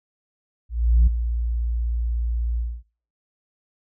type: tone with ADSR envelope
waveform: sine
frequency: 58.2 Hz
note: A#1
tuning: 2 cents flat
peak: -9 dBFS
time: 0.69-2.83 s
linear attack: 380 ms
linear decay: 9 ms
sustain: -12 dB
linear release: 250 ms
effects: noise-tail reverb RT60 0.4 s tail -19 dB re dry + tanh soft clip ceiling -10 dBFS